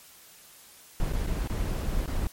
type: noise with dropouts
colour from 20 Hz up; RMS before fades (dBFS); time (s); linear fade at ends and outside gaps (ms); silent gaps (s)
brown; -28; 1-2.27; 1; 1.123-1.133 / 1.264-1.272 / 1.475-1.497 / 2.06-2.077
effects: white hiss -52 dBFS RMS until 2.32 s + MP3 64 kbps

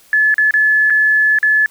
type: tone with dropouts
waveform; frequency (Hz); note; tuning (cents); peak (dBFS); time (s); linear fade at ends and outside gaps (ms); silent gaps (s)
sine; 1722; A6; -38; -9; 0.13-1.66; 1; 0.342-0.381 / 0.509-0.539 / 0.9-0.904 / 1.387-1.429
effects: white hiss -48 dBFS RMS until 1.7 s

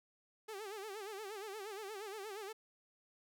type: tone with vibrato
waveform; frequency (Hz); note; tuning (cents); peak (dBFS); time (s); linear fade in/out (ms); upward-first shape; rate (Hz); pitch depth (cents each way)
sawtooth; 412.1; G#4; -13; -40; 0.48-2.53; 10; sine; 8.5; 130
effects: none

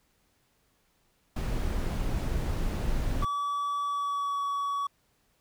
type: noise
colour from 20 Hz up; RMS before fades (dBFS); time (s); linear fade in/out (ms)
brown; -29; 1.36-3.25; 5
type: tone with pitch glide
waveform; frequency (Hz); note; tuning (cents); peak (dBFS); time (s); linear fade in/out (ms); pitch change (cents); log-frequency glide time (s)
triangle; 1147 to 1130.6; D6 to C#6; -41 to +34; -26; 3.22-4.87; 5; -25; 3.85-4.42
effects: pink hiss -70 dBFS RMS until 5.4 s

